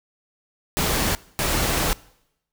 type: noise bursts at uneven times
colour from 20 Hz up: pink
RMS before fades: -22 dBFS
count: 2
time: 0.77-1.15 / 1.39-1.93 s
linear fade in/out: 0 ms
effects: noise-tail reverb RT60 0.8 s tail -22 dB re dry